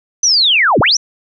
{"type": "linear two-way sweep", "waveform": "sine", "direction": "down then up", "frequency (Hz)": [6120, 68, 6120], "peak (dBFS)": -8, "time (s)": [0.23, 0.97], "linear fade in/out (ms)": 5, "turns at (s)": 0.8, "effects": []}